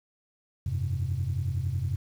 sine chord, F suspended second, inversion none, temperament just, 87.31 / 98.22 / 130.96 Hz, F2 / G2 / C3, 0 / +4 / +2 cents, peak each -30 dBFS, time 0.66-1.96 s, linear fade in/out 5 ms, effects tanh soft clip ceiling -20 dBFS + 9-bit

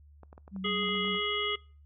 clicks, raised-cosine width 1 ms, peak -36 dBFS, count 12, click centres 0.233 / 0.329 / 0.379 / 0.479 / 0.563 / 0.663 / 0.833 / 0.889 / 0.952 / 1.048 / 1.081 / 1.147 s
sine tone with vibrato, 191.4 Hz, G3, 41 cents flat, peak -35 dBFS, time 0.51-1.2 s, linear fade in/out 50 ms, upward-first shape triangle, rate 7.5 Hz, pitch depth 53 cents each way
harmonic tone, 416.2 Hz, G#4, 4 cents sharp, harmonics 1 / 3 / 5 / 7 / 8, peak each -35 / -35 / -35 / -35 / -35 dBFS, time 0.64-1.56 s, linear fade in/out 10 ms
effects noise-tail reverb RT60 0.4 s tail -24 dB re dry + added 73 Hz sine -53 dBFS peak until 1.85 s

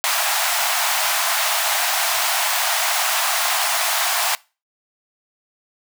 pink high-pass noise, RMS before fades -20 dBFS, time 0.04-4.35 s, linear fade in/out 0 ms, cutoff 640 Hz, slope 96 dB/octave, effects noise-tail reverb RT60 0.3 s tail -22 dB re dry

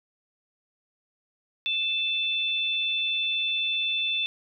sine tone pair together, 2637 / 3525 Hz, E7 / A7, 0 / +2 cents, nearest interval perfect fourth, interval 502 cents, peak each -28 / -26 dBFS, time 1.66-4.26 s, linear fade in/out 0 ms, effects none

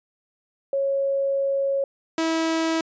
sine / sawtooth tone pair in turn, 550 / 324.8 Hz, C#5 / E4, -14 / -26 cents, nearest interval major sixth, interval 912 cents, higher first, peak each -20 / -17 dBFS, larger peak second, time 0.73-1.84 / 2.18-2.81 s, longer first, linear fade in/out 2 ms, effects resampled to 16000 Hz

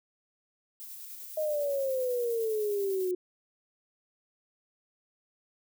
violet noise with tremolo, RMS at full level -43 dBFS, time 0.8-3.11 s, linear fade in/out 0 ms, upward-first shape square, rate 10 Hz, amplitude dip 25%
sine exponential sweep, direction down, 626 to 359.2 Hz, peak -27 dBFS, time 1.37-3.15 s, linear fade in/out 5 ms
effects none

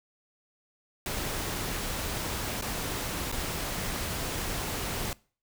pink noise with dropouts, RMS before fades -33 dBFS, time 1.06-5.13 s, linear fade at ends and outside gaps 1 ms, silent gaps 2.612-2.622 / 3.316-3.324 s, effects noise-tail reverb RT60 0.4 s tail -23 dB re dry

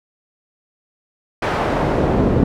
brown noise with band-pass filter sweep, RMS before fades -17 dBFS, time 1.42-2.44 s, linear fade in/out 5 ms, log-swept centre 1300 to 280 Hz, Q 0.77, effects none

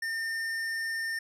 sine tone with hard clipping, 1811 Hz, A6, 49 cents sharp, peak -32 dBFS, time 0.02-1.19 s, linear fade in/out 5 ms, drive 11 dB, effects none

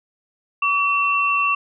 sine tone pair together, 1143 / 2703 Hz, D6 / E7, -47 / +43 cents, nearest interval octave + minor third, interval 1490 cents, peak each -19 dBFS, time 0.62-1.55 s, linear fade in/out 5 ms, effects none

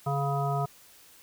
harmonic tone with a mistuned harmonic, 139.9 Hz, C#3, 16 cents sharp, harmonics 1 / 3 / 5 / 7 / 9, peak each -28 / -36 / -31 / -37 / -35 dBFS, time 0.06-0.66 s, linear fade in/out 10 ms, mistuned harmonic 1, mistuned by +15 cents, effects white hiss -55 dBFS RMS until 1.22 s

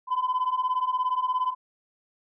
sine beating tone pair, 1002 / 1019 Hz, B5 / C6, +25 / -46 cents, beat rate 17 Hz, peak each -26 / -24 dBFS, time 0.07-1.55 s, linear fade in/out 50 ms, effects tanh soft clip ceiling -19 dBFS

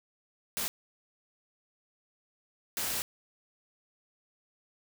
white noise bursts at uneven times, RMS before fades -33 dBFS, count 2, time 0.57-0.68 / 2.77-3.02 s, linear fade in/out 0 ms, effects none

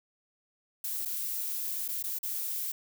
violet noise with dropouts, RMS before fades -34 dBFS, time 0.84-2.72 s, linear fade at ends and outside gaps 5 ms, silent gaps 1.051-1.056 / 1.881-1.886 / 2.027-2.038 / 2.188-2.23 s, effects none

